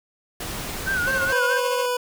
pink noise, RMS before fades -31 dBFS, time 0.4-1.33 s, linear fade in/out 5 ms
sine tone with vibrato, 1502 Hz, F#6, 26 cents sharp, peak -21 dBFS, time 0.86-1.59 s, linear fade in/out 20 ms, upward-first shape sine, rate 4.7 Hz, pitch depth 88 cents each way
30% pulse tone with tremolo, 537 Hz, C5, 45 cents sharp, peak -22 dBFS, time 1.07-1.86 s, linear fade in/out 5 ms, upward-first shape sine, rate 14 Hz, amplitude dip 65%
25% pulse tone, 493.9 Hz, B4, in tune, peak -18 dBFS, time 1.32-1.97 s, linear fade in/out 5 ms
effects none

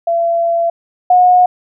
sine tone pair in turn, 677 / 724.5 Hz, E5 / F#5, +46 / -37 cents, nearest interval minor second, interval 117 cents, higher second, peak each -11 / -5 dBFS, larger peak second, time 0.07-0.7 / 1.1-1.46 s, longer first, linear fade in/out 5 ms, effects none

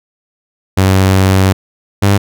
sawtooth tone pair in turn, 95.2 / 100 Hz, F#2 / G2, +50 / +35 cents, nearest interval minor second, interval 85 cents, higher second, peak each -3 dBFS, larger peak neither, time 0.77-1.53 / 2.02-2.18 s, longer first, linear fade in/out 10 ms, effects none

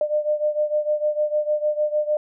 sine beating tone pair, 600 / 606.6 Hz, D5 / D#5, +37 / -44 cents, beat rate 6.6 Hz, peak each -21 / -24 dBFS, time 0.01-2.17 s, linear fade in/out 2 ms, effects none

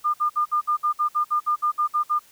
sine tone bursts, 1207 Hz, D6, 47 cents sharp, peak -18 dBFS, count 14, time 0.04-2.194 s, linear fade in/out 20 ms, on 100 ms, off 58 ms, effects white hiss -54 dBFS RMS until 2.31 s

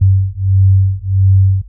sine beating tone pair, 95.3 / 96.8 Hz, G2 / G2, -48 / -21 cents, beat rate 1.5 Hz, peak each -11 dBFS, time 0.01-1.62 s, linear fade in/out 10 ms, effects noise-tail reverb RT60 0.1 s tail -22 dB re dry + added 50 Hz sine -32 dBFS peak until 1.68 s

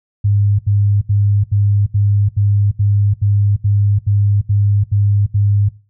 sine tone bursts, 101.8 Hz, G#2, 34 cents flat, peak -10 dBFS, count 13, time 0.24-5.69 s, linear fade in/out 10 ms, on 350 ms, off 75 ms, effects noise-tail reverb RT60 0.3 s tail -17 dB re dry

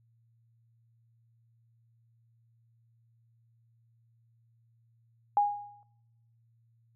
sine tone with exponential decay, 821 Hz, G#5, 20 cents flat, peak -19 dBFS, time 5.37-5.83 s, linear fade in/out 1 ms, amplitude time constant 100 ms, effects noise-tail reverb RT60 0.9 s tail -25 dB re dry + added 115 Hz sine -64 dBFS peak until 6.95 s

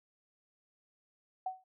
sine tone with exponential decay, 750 Hz, F#5, 23 cents sharp, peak -30 dBFS, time 1.46-1.64 s, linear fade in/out 5 ms, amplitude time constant 38 ms, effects none

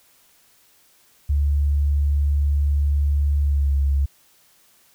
sine tone with pitch glide, 71.9 to 69.57 Hz, D2 to C#2, -36 to +7 cents, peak -16 dBFS, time 1.29-4.06 s, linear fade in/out 10 ms, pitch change -57 cents, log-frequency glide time 3.42-3.74 s, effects white hiss -57 dBFS RMS until 4.94 s

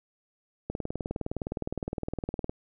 click train, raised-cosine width 2 ms, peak -18 dBFS, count 36, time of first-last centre 0.7-2.495 s, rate 19.5 Hz, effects none

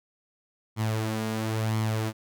sawtooth tone with flanger, 110 Hz, A2, in tune, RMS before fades -28 dBFS, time 0.76-2.13 s, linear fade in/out 50 ms, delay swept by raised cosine 0.92 to 4.32 ms, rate 0.98 Hz, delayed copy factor +0.5, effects none

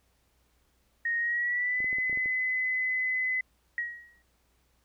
sine tone with pitch glide, 1864.7 to 2022 Hz, A#6 to B6, 0 to +40 cents, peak -26 dBFS, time 1.05-3.41 s, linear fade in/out 5 ms, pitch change +140 cents, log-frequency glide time 1.18-1.86 s
clicks, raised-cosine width 2 ms, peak -32 dBFS, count 8, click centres 1.804 / 1.844 / 1.929 / 1.985 / 2.097 / 2.129 / 2.174 / 2.259 s
sine tone with exponential decay, 1900 Hz, A#6, 33 cents sharp, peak -26 dBFS, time 3.78-4.22 s, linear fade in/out 1 ms, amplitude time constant 95 ms
effects added 60 Hz sine -70 dBFS peak until 4.84 s + pink hiss -71 dBFS RMS until 4.84 s

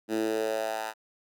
10% pulse tone with high-pass filter sweep, 110 Hz, A2, in tune, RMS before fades -30 dBFS, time 0.08-0.94 s, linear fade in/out 50 ms, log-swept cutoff 270 to 1000 Hz, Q 3.2, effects none

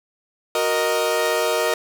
sawtooth chord, D# minor, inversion first, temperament equal, 370 / 466.2 / 622.3 Hz, F#4 / A#4 / D#5, 0 / 0 / 0 cents, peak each -23 / -18 / -18 dBFS, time 0.55-1.74 s, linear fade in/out 2 ms, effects none

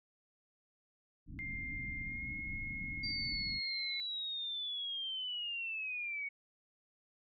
pink low-pass noise, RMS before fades -46 dBFS, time 1.26-3.61 s, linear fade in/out 50 ms, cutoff 310 Hz, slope 96 dB/octave
sine tone with pitch glide, 2107 to 2161 Hz, C7 to C#7, +12 to -45 cents, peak -40 dBFS, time 1.39-4 s, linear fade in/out 0 ms, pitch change +43 cents, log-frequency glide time 2.02-2.29 s
sine linear sweep, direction down, 4699 to 2217 Hz, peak -37 dBFS, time 3.03-6.29 s, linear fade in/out 10 ms
effects none

